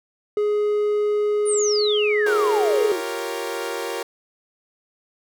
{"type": "tone with pitch glide", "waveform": "triangle", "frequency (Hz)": [417.6, 420.5], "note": ["G#4", "G#4"], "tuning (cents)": [10, 22], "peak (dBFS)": -16, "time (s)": [0.37, 2.92], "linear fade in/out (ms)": 2, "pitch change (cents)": 12, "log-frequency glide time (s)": [1.56, 2.39]}
{"type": "exponential sweep", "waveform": "sine", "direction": "down", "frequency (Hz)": [9730, 315.9], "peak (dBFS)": -22, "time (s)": [1.45, 3.01], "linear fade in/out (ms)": 50}
{"type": "chord", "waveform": "sawtooth", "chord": "G half-diminished seventh", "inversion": "third", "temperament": "equal", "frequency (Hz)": [349.2, 392, 466.2, 554.4], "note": ["F4", "G4", "Bb4", "Db5"], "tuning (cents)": [0, 0, 0, 0], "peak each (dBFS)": [-29, -28, -25, -29], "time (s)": [2.26, 4.03], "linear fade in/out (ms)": 5}
{"effects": []}